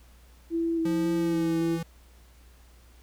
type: tone with vibrato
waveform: sine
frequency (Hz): 329.6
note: E4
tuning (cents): 0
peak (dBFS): -24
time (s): 0.5-1.79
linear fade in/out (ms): 50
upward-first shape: square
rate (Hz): 1.8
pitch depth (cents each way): 16
type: tone with pitch glide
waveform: square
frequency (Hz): 174.61 to 165.86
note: F3 to E3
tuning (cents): 0 to +11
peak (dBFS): -31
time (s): 0.85-1.83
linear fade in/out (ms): 5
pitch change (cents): -89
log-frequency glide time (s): 1.13-1.63
effects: added 60 Hz sine -52 dBFS peak until 3.02 s + pink hiss -60 dBFS RMS until 3.02 s